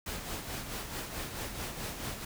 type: noise with tremolo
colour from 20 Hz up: pink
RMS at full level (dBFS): -37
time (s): 0.06-2.25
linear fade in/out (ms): 5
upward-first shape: sine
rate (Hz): 4.6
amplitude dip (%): 50
effects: none